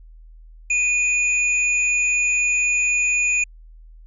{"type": "tone pair together", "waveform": "sine", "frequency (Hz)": [2474, 6998], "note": ["D#7", "A8"], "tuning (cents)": [-10, -10], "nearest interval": "octave + tritone", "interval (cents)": 1800, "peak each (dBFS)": [-17, -26], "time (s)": [0.7, 3.44], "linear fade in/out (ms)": 5, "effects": ["added 40 Hz sine -41 dBFS peak until 4.06 s"]}